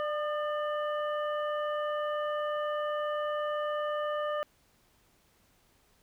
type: harmonic tone with a mistuned harmonic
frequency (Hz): 595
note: D5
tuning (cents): +22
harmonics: 1 / 2 / 3 / 5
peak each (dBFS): -31 / -35 / -42 / -47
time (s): 0-4.43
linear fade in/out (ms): 0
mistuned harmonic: 2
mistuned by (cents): +39
effects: pink hiss -67 dBFS RMS until 6.02 s